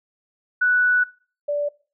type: tone pair in turn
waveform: sine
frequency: 1480 / 582.8 Hz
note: F#6 / D5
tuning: 0 / -13 cents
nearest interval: octave + major third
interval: 1613 cents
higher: first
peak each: -15 / -20 dBFS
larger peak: first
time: 0.61-1.04 / 1.48-1.69 s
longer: first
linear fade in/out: 10 ms
effects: noise-tail reverb RT60 0.4 s tail -22 dB re dry